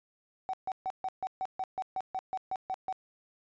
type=tone bursts; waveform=triangle; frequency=757 Hz; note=F#5; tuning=39 cents sharp; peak=-27 dBFS; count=14; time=0.49-2.926 s; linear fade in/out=0 ms; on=44 ms; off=140 ms; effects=tanh soft clip ceiling -28 dBFS + resampled to 16000 Hz